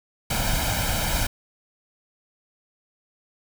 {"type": "noise with comb filter", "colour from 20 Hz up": "pink", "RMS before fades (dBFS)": -24, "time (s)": [0.3, 1.27], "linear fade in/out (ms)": 5, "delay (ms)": 1.3, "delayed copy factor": 0.75, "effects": []}